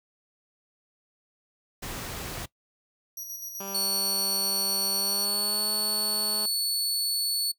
pink noise, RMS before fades -36 dBFS, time 1.82-2.46 s, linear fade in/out 10 ms
25% pulse tone with tremolo, 5780 Hz, F#8, 41 cents flat, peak -29 dBFS, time 3.17-5.25 s, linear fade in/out 5 ms, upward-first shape square, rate 7.9 Hz, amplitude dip 40%
10% pulse tone with pitch glide, 196 to 211.3 Hz, G3 to G#3, 0 to +30 cents, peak -28 dBFS, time 3.6-6.46 s, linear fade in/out 5 ms, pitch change +130 cents, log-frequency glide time 4.95-5.68 s
sawtooth tone, 4435 Hz, C#8, in tune, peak -22 dBFS, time 3.74-7.52 s, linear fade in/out 10 ms
effects noise-tail reverb RT60 0.1 s tail -20 dB re dry

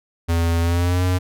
square tone with pitch glide, 84 to 91.08 Hz, E2 to F#2, +33 to -27 cents, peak -17 dBFS, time 0.28-1.19 s, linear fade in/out 20 ms, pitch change +140 cents, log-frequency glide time 0.61-1.04 s, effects none

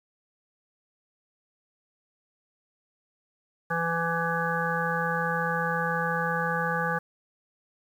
harmonic tone, 167.2 Hz, E3, 25 cents sharp, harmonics 1 / 3 / 5 / 7 / 9 / 10, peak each -32 / -32 / -32 / -32 / -32 / -32 dBFS, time 3.7-6.99 s, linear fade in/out 10 ms, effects 9-bit

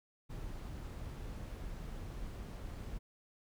brown noise, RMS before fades -44 dBFS, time 0.29-2.99 s, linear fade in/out 20 ms, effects none

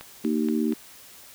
click train, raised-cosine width 0.3 ms, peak -23 dBFS, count 4, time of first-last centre 0.01-0.724 s, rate 4.2 Hz
harmonic tone, 77 Hz, D#2, 17 cents flat, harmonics 3 / 4 / 5, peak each -24 / -26 / -30 dBFS, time 0.24-0.74 s, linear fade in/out 10 ms
effects white hiss -48 dBFS RMS until 1.34 s

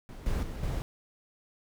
brown noise with level steps, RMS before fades -42 / -30 / -37 / -32 dBFS, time 0.09-0.82 s, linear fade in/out 0 ms, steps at 0.26 / 0.43 / 0.63 s, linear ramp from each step 2 ms, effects none

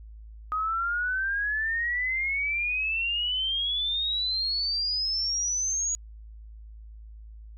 sine exponential sweep, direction up, 1249 to 6780 Hz, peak -25 dBFS, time 0.52-5.95 s, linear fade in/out 0 ms, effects added 54 Hz sine -42 dBFS peak until 7.57 s

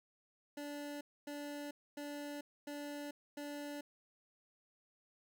25% pulse tone bursts, 290.4 Hz, D4, 19 cents flat, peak -39 dBFS, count 5, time 0.57-3.81 s, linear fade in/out 5 ms, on 440 ms, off 260 ms, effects none

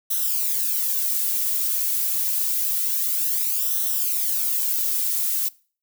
violet noise with flanger, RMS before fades -23 dBFS, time 0.1-5.49 s, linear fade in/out 10 ms, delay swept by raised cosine 0.42 to 2.92 ms, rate 0.27 Hz, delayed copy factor -0.75, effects noise-tail reverb RT60 0.4 s tail -22 dB re dry

